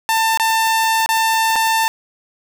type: tone with dropouts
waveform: sawtooth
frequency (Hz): 894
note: A5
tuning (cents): +27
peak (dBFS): -10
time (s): 0.09-1.88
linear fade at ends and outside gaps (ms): 0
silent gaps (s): 0.374-0.398 / 1.061-1.09 / 1.557-1.561
effects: none